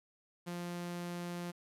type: tone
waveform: sawtooth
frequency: 174.61 Hz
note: F3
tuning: in tune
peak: -35 dBFS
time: 0.46-1.52 s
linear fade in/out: 20 ms
effects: resampled to 32000 Hz + 11-bit